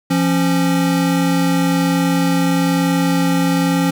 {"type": "tone pair together", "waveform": "square", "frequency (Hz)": [172.1, 273.2], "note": ["F3", "C#4"], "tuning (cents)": [-25, -25], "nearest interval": "minor sixth", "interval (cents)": 800, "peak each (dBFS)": -17, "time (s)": [0.1, 3.91], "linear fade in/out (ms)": 10, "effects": ["8-bit"]}